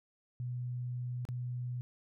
sine tone with dropouts, 123.47 Hz, B2, in tune, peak -35 dBFS, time 0.4-1.81 s, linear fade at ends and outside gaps 0 ms, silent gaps 1.252-1.288 s, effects none

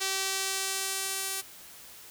sawtooth tone with band-pass filter sweep, 385.7 Hz, G4, 28 cents flat, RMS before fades -32 dBFS, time 0-1.42 s, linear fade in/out 20 ms, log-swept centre 6100 to 11000 Hz, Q 0.8, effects white hiss -49 dBFS RMS until 2.1 s

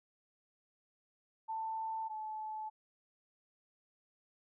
sine tone pair in turn, 888 / 865.7 Hz, A5 / A5, +16 / -28 cents, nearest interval unison, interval 44 cents, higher first, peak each -36 / -39 dBFS, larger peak first, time 1.48-2.09 / 2.09-2.7 s, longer neither, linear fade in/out 20 ms, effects none

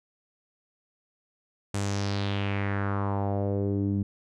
sawtooth tone with low-pass filter sweep, 99.9 Hz, G2, 33 cents sharp, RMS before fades -28 dBFS, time 1.74-4.03 s, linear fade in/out 5 ms, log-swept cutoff 8500 to 230 Hz, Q 2.9, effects none

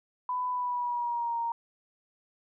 sine tone with pitch glide, 998 to 931.2 Hz, B5 to A#5, +18 to -2 cents, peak -28 dBFS, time 0.29-1.52 s, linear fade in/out 2 ms, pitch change -120 cents, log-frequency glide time 0.5-1.38 s, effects none

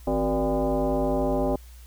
sine tone with frequency modulation, 163.2 Hz, E3, 17 cents flat, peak -21 dBFS, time 0.07-1.56 s, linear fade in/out 5 ms, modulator 213 Hz, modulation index 2.9, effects added 60 Hz sine -43 dBFS peak until 1.86 s + white hiss -55 dBFS RMS until 1.86 s

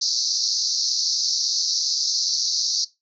pink band-pass noise, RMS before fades -23 dBFS, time 0.01-2.85 s, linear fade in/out 10 ms, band 4200 to 6100 Hz, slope 96 dB/octave, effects noise-tail reverb RT60 0.2 s tail -18 dB re dry

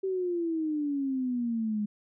sine exponential sweep, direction down, 387.3 to 206 Hz, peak -27 dBFS, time 0.03-1.86 s, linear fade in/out 10 ms, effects none

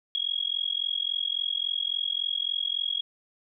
sine tone with amplitude modulation, 3304 Hz, G#7, 10 cents flat, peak -22 dBFS, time 0.15-3.01 s, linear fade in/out 0 ms, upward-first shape sine, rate 43.6 Hz, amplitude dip 100%, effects none

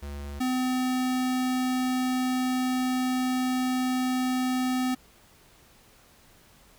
square tone pair in turn, 71.3 / 255 Hz, C#2 / C4, +49 / -44 cents, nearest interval octave + minor seventh, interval 2207 cents, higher second, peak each -35 / -25 dBFS, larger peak second, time 0.02-0.4 / 0.4-4.95 s, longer second, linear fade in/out 10 ms, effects pink hiss -57 dBFS RMS until 6.78 s

